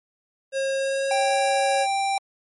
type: tone with pitch glide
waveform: square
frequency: 540 to 550.7 Hz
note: C#5 to C#5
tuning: -45 to -11 cents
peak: -23 dBFS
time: 0.52-1.87 s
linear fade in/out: 50 ms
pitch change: +34 cents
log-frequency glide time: 0.76-1.34 s
type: tone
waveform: square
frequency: 786 Hz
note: G5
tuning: 4 cents sharp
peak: -22 dBFS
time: 1.11-2.18 s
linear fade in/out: 2 ms
effects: MP3 48 kbps